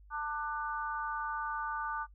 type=harmonic tone; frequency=297.4 Hz; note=D4; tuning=22 cents sharp; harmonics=3 / 4 / 5; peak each=-38 / -37 / -39 dBFS; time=0.1-2.07 s; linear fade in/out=50 ms; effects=noise-tail reverb RT60 0.1 s tail -23 dB re dry + added 50 Hz sine -54 dBFS peak until 2.14 s